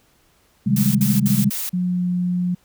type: chord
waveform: sine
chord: Ab major seventh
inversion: first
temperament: equal with one note detuned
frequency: 130.81 / 155.56 / 196 / 209.5 Hz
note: C3 / Eb3 / G3 / Ab3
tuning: 0 / 0 / 0 / +15 cents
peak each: -21 / -24 / -19 / -19 dBFS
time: 0.66-1.5 s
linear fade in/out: 10 ms
type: noise bursts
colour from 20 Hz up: blue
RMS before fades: -26 dBFS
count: 4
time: 0.76-1.694 s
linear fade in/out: 5 ms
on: 190 ms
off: 58 ms
type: tone with pitch glide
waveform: sine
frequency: 180 to 178.65 Hz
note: F#3 to F3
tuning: -47 to +40 cents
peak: -18 dBFS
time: 1.73-2.55 s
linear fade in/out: 10 ms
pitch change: -13 cents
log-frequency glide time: 1.84-2.05 s
effects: pink hiss -59 dBFS RMS until 2.64 s